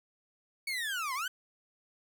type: linear two-way sweep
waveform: 30% pulse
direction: down then up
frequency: 2256 to 987.8 to 1571 Hz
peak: -30 dBFS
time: 0.67-1.28 s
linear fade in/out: 5 ms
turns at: 1.14 s
effects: none